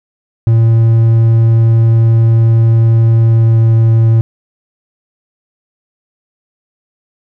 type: tone with pitch glide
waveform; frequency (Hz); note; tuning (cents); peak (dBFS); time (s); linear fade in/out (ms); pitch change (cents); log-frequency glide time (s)
triangle; 113.9 to 113.24; A#2 to A#2; -40 to -50; -3; 0.47-4.21; 0; -10; 3.25-3.62
effects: none